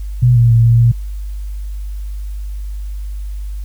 sine tone with pitch steps, 123.2 / 118.2 / 115.5 / 116.8 / 118 Hz, B2 / A#2 / A#2 / A#2 / A#2, -4 / +24 / -16 / +4 / +22 cents, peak -6 dBFS, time 0.22-0.92 s, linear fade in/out 10 ms, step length 140 ms, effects added 50 Hz sine -21 dBFS peak until 3.64 s + white hiss -49 dBFS RMS until 3.64 s

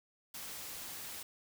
white noise, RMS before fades -45 dBFS, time 0.34-1.23 s, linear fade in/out 5 ms, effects none

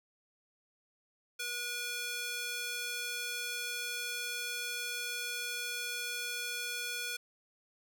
square tone with high-pass filter, 483.1 Hz, B4, 38 cents flat, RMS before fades -38 dBFS, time 1.39-7.17 s, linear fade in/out 10 ms, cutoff 2000 Hz, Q 0.92, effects none

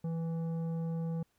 sine tone with tanh clipping, 164.81 Hz, E3, in tune, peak -34 dBFS, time 0.04-1.23 s, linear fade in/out 5 ms, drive 10 dB, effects pink hiss -75 dBFS RMS until 1.38 s

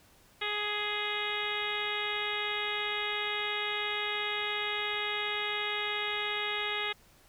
harmonic tone, 417.1 Hz, G#4, 7 cents sharp, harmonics 1 / 2 / 3 / 4 / 5 / 6 / 7 / 8 / 9, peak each -40 / -41 / -40 / -40 / -36 / -40 / -41 / -39 / -40 dBFS, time 0.41-6.93 s, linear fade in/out 10 ms, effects pink hiss -61 dBFS RMS until 7.28 s

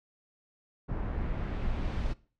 brown noise with low-pass filter sweep, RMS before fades -32 dBFS, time 0.88-2.14 s, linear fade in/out 20 ms, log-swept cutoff 1400 to 4700 Hz, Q 0.91, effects noise-tail reverb RT60 0.4 s tail -20 dB re dry

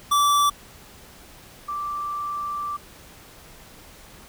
square / sine tone pair in turn, 1160 / 1172.1 Hz, D6 / D6, -22 / -4 cents, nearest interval unison, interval 18 cents, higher second, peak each -17 / -26 dBFS, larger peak first, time 0.11-0.5 / 1.68-2.77 s, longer second, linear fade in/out 10 ms, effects pink hiss -47 dBFS RMS until 4.28 s

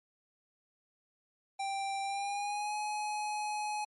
square tone with pitch glide, 786 to 842.4 Hz, G5 to G#5, +4 to +24 cents, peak -34 dBFS, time 1.59-3.85 s, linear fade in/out 10 ms, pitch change +120 cents, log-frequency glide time 2.03-2.75 s, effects MP3 48 kbps

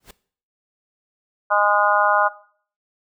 pink noise with exponential growth, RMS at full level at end -36 dBFS, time 0-0.11 s, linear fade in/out 5 ms, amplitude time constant 22 ms
harmonic tone, 205.9 Hz, G#3, 15 cents flat, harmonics 3 / 4 / 5 / 6 / 7, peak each -21 / -21 / -21 / -21 / -21 dBFS, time 1.5-2.29 s, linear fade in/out 20 ms
effects noise-tail reverb RT60 0.5 s tail -18 dB re dry

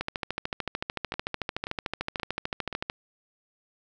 two click trains, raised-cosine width 0.3 ms, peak -18 / -13 dBFS, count 4 / 40, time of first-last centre 1.14-2.727 / 0.01-2.899 s, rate 1.89 / 13.5 Hz, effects none

